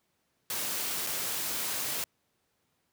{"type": "noise with dropouts", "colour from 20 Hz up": "white", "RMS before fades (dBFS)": -33, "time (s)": [0.5, 2.04], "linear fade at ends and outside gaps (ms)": 1, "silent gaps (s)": [1.066, 1.07], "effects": ["pink hiss -75 dBFS RMS until 2.92 s", "high-pass 100 Hz 12 dB/octave"]}